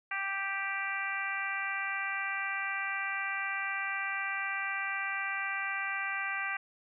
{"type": "harmonic tone", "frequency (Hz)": 392, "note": "G4", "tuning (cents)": 0, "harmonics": [2, 3, 4, 5, 6, 7], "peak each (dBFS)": [-42, -40, -37, -37, -38, -44], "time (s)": [0.11, 6.57], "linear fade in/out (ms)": 5, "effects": []}